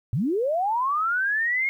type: linear sweep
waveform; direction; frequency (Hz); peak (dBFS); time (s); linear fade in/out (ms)
sine; up; 98 to 2174; -21; 0.13-1.69; 0
effects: 10-bit